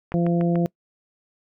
click train, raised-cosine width 0.5 ms, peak -19 dBFS, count 4, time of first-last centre 0.12-0.557 s, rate 6.87 Hz
harmonic tone, 171.5 Hz, F3, 31 cents flat, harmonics 1 / 2 / 3 / 4, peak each -19 / -25 / -29 / -31 dBFS, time 0.14-0.66 s, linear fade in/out 0 ms
effects noise-tail reverb RT60 0.1 s tail -24 dB re dry

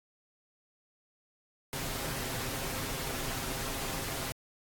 pink noise with comb filter, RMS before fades -36 dBFS, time 1.73-4.32 s, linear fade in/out 0 ms, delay 7.5 ms, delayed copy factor +0.5, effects AAC 64 kbps

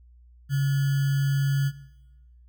sine tone with sample-and-hold, 138.59 Hz, C#3, in tune, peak -20 dBFS, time 0.49-1.72 s, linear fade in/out 50 ms, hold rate 1575 Hz, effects noise-tail reverb RT60 1.0 s tail -17 dB re dry + added 60 Hz sine -50 dBFS peak until 2.48 s

